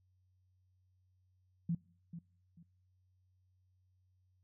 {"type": "tone with echo", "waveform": "sine", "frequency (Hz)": 169.3, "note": "E3", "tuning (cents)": 46, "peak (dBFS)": -31, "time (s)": [1.69, 1.75], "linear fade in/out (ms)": 5, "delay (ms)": 440, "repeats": 2, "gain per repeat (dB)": -12, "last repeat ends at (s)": 2.63, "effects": ["noise-tail reverb RT60 0.6 s tail -24 dB re dry", "added 92 Hz sine -70 dBFS peak until 4.43 s"]}